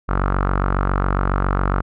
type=tone with low-pass filter; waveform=sawtooth; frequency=47.27 Hz; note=F#1; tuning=38 cents sharp; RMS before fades=-19 dBFS; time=0.08-1.82 s; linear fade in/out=20 ms; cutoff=1300 Hz; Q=4.9; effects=none